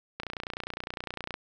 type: click train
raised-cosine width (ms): 0.3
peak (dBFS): -18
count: 35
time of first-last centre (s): 0.2-1.341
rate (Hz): 29.8
effects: none